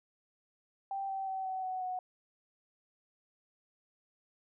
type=tone with pitch steps; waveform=sine; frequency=783 / 773.6 / 764.2 / 755 / 745.9 / 736.9 Hz; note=G5 / G5 / G5 / F#5 / F#5 / F#5; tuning=-2 / -23 / -44 / +35 / +14 / -7 cents; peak=-34 dBFS; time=0.91-1.99 s; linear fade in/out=2 ms; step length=180 ms; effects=none